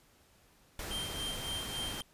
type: noise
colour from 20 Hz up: pink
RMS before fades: -41 dBFS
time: 0.79-2.01 s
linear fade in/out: 2 ms
type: tone with tremolo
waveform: square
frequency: 3157 Hz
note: G7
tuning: 12 cents sharp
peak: -36 dBFS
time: 0.91-2.02 s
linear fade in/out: 0 ms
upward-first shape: sine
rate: 3.6 Hz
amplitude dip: 65%
effects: pink hiss -65 dBFS RMS until 2.13 s + resampled to 32000 Hz